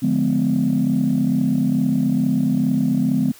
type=chord; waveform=sine; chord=D diminished seventh; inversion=none; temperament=just; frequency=146.83 / 176.2 / 211.4 / 253.7 Hz; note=D3 / F3 / Ab3 / Cb4; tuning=0 / +16 / +31 / +47 cents; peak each=-23 / -23 / -20 / -18 dBFS; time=0.02-3.32 s; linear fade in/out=10 ms; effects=tanh soft clip ceiling -9 dBFS + white hiss -46 dBFS RMS until 3.39 s